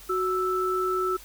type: tone pair together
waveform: sine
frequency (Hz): 370 / 1318.5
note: F#4 / E6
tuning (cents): 0 / 0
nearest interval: octave + minor seventh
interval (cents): 2200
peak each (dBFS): -26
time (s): 0.09-1.17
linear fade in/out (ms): 10
effects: added 46 Hz sine -50 dBFS peak until 1.24 s + white hiss -48 dBFS RMS until 1.24 s